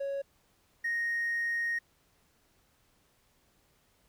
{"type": "tone pair in turn", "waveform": "triangle", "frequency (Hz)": [554.4, 1864.8], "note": ["C#5", "A#6"], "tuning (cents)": [0, 0], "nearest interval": "octave + major sixth", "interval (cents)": 2100, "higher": "second", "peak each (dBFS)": [-29, -26], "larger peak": "second", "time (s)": [[0, 0.22], [0.84, 1.79]], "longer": "second", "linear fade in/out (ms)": 10, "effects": ["tanh soft clip ceiling -25 dBFS", "pink hiss -69 dBFS RMS until 4.08 s"]}